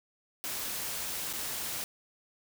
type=noise with dropouts; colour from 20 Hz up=white; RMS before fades=-36 dBFS; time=0.44-1.84 s; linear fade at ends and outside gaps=0 ms; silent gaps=1.329-1.335 s; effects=none